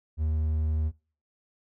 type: tone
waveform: triangle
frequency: 77.78 Hz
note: D#2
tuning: in tune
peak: -22 dBFS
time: 0.17-0.92 s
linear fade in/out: 50 ms
effects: noise-tail reverb RT60 0.4 s tail -24 dB re dry